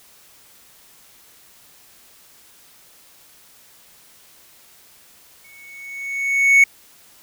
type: tone with exponential growth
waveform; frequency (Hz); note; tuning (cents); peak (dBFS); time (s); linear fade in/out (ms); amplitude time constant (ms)
triangle; 2217; C#7; 0; -5; 5.44-6.64; 5; 260
effects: white hiss -50 dBFS RMS until 7.22 s